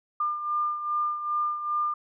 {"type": "beating tone pair", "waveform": "sine", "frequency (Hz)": [1200, 1202.5], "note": ["D6", "D6"], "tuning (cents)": [37, 41], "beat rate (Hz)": 2.5, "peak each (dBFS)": [-26, -33], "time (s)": [0.2, 1.94], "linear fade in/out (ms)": 5, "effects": []}